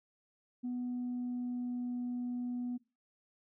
sine tone with pitch glide, 246.9 to 245.3 Hz, B3 to B3, 0 to -12 cents, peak -33 dBFS, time 0.63-2.78 s, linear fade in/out 20 ms, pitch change -12 cents, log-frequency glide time 0.8-1.97 s, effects noise-tail reverb RT60 0.3 s tail -21 dB re dry + tanh soft clip ceiling -32 dBFS

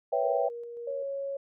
sine chord, C# half-diminished seventh, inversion third, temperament equal, 493.9 / 554.4 / 659.3 / 784 Hz, B4 / C#5 / E5 / G5, 0 / 0 / 0 / 0 cents, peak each -30 / -29 / -30 / -31 dBFS, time 0.12-0.49 s, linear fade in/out 10 ms
sine tone with tremolo, 472.8 Hz, A#4, 24 cents sharp, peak -36 dBFS, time 0.23-1.03 s, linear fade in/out 5 ms, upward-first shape square, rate 3.7 Hz, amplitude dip 25%
sine tone, 553 Hz, C#5, 4 cents flat, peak -31 dBFS, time 0.87-1.37 s, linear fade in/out 5 ms
effects none

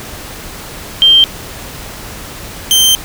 sine / sawtooth tone pair in turn, 3149 / 3127 Hz, G7 / G7, +7 / -5 cents, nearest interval unison, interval 12 cents, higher first, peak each -3 dBFS, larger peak neither, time 1.02-1.24 / 2.71-2.95 s, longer second, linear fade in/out 0 ms, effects pink hiss -28 dBFS RMS until 3.04 s

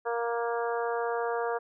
harmonic tone, 234.4 Hz, A#3, 10 cents sharp, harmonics 2 / 3 / 4 / 5 / 6 / 7, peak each -30 / -34 / -36 / -38 / -40 / -41 dBFS, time 0.05-1.59 s, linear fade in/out 20 ms, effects none

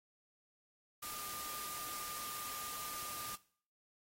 sine tone in noise, 1206 Hz, D6, 46 cents sharp, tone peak -49 dBFS, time 1.02-3.36 s, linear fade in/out 10 ms, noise white, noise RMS -45 dBFS, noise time 1.02-3.36 s, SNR -7 dB, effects noise-tail reverb RT60 0.5 s tail -19 dB re dry + AAC 48 kbps

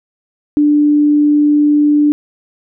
sine tone, 295.3 Hz, D4, 10 cents sharp, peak -7 dBFS, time 0.57-2.12 s, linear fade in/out 0 ms, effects none

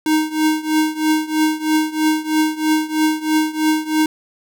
square tone with tremolo, 311.1 Hz, D#4, in tune, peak -12 dBFS, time 0.06-4.06 s, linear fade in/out 2 ms, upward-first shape triangle, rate 3.1 Hz, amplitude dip 90%, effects none

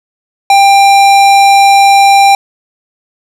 sine tone with hard clipping, 793 Hz, G5, 20 cents sharp, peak -4 dBFS, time 0.5-2.35 s, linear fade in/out 2 ms, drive 17 dB, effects none

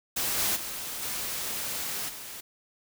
white noise with level steps, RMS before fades -29 / -27 / -36 / -33 / -41 dBFS, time 0.16-2.41 s, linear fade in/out 10 ms, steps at 0.37 / 0.55 / 1.01 / 2.08 s, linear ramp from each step 20 ms, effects none

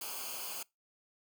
white noise with comb filter, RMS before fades -41 dBFS, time 0.01-0.63 s, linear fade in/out 5 ms, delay 0.53 ms, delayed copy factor -0.8, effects noise-tail reverb RT60 0.2 s tail -23 dB re dry

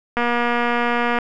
click train, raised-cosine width 0.5 ms, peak -6 dBFS, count 244, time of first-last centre 0.17-1.187 s, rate 239 Hz, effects none

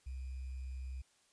sine tone with sample-and-hold, 65 Hz, C2, 11 cents flat, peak -40 dBFS, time 0.06-1.02 s, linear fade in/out 10 ms, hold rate 2450 Hz, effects white hiss -71 dBFS RMS until 1.32 s + resampled to 22050 Hz

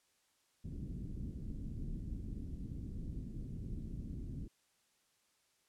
pink low-pass noise, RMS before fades -43 dBFS, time 0.64-4.48 s, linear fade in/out 10 ms, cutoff 270 Hz, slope 24 dB/octave, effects white hiss -75 dBFS RMS until 5.68 s + low-pass 10000 Hz 12 dB/octave

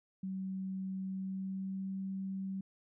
sine tone with pitch glide, 190 to 192.21 Hz, F#3 to G3, +46 to -34 cents, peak -36 dBFS, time 0.23-2.61 s, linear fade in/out 5 ms, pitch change +20 cents, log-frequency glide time 1.02-1.95 s, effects none

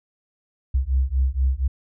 sine beating tone pair, 63.9 / 68.1 Hz, C2 / C#2, -40 / -30 cents, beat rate 4.2 Hz, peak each -20 dBFS, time 0.74-1.68 s, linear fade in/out 10 ms, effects tanh soft clip ceiling -12 dBFS

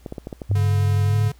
clicks, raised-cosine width 2 ms, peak -17 dBFS, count 7, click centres 0.062 / 0.124 / 0.182 / 0.271 / 0.328 / 0.418 / 0.514 s
sine tone with pitch glide, 100 to 105.82 Hz, G2 to G#2, +35 to +33 cents, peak -16 dBFS, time 0.49-1.3 s, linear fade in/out 20 ms, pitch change +98 cents, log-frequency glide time 1.07-1.16 s
square tone with vibrato, 142.9 Hz, D3, 47 cents flat, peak -26 dBFS, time 0.55-1.32 s, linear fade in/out 5 ms, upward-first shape sine, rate 12 Hz, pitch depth 9 cents each way
effects added 60 Hz sine -47 dBFS peak until 1.39 s + pink hiss -57 dBFS RMS until 1.39 s

